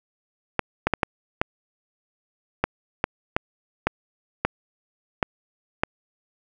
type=clicks; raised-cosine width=0.5 ms; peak=-4 dBFS; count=12; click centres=0.593 / 0.87 / 0.937 / 1.032 / 1.415 / 2.64 / 3.041 / 3.365 / 3.87 / 4.45 / 5.228 / 5.835 s; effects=none